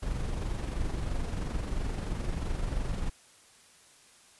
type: noise with amplitude modulation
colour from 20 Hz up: brown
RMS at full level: -30 dBFS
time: 0.02-3.1 s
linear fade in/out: 10 ms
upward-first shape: sine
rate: 23 Hz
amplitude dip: 45%
effects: white hiss -58 dBFS RMS until 4.39 s + resampled to 24000 Hz